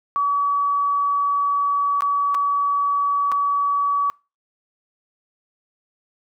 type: tone with dropouts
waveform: sine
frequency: 1139 Hz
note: C#6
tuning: 47 cents sharp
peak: -17 dBFS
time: 0.16-4.1 s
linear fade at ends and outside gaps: 0 ms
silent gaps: 2.007-2.021 / 2.345-2.349 / 3.317-3.321 s
effects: noise-tail reverb RT60 0.3 s tail -25 dB re dry